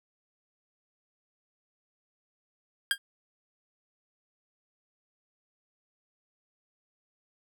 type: tone with exponential decay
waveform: 25% pulse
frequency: 1610 Hz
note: G6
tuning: 46 cents sharp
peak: -15 dBFS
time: 2.91-2.98 s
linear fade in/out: 1 ms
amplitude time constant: 15 ms
effects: none